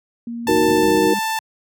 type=tone with pitch glide; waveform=sine; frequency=234.4 to 204.1 Hz; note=A#3 to G#3; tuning=+10 to -30 cents; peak=-25 dBFS; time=0.27-1.19 s; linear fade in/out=2 ms; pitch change=-240 cents; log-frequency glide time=0.81-0.86 s
type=low-pass noise; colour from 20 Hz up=pink; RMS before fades=-29 dBFS; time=0.45-1.09 s; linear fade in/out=20 ms; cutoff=330 Hz; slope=96 dB/octave
type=tone; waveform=sawtooth; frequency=885 Hz; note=A5; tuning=10 cents sharp; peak=-16 dBFS; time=0.47-1.39 s; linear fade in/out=2 ms
type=chord; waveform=sine; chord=D# minor; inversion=none; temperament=equal; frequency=311.1 / 370 / 466.2 Hz; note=D#4 / F#4 / A#4; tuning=0 / 0 / 0 cents; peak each=-18 dBFS; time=0.48-1.14 s; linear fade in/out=5 ms
effects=high-pass 100 Hz 12 dB/octave